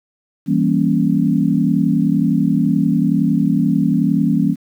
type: chord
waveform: sine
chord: E diminished seventh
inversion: none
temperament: equal with one note detuned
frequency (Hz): 164.81 / 196 / 235.1 / 277.2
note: E3 / G3 / Bb3 / Db4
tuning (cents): 0 / 0 / +15 / 0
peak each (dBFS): -18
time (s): 0.46-4.56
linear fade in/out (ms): 50
effects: 8-bit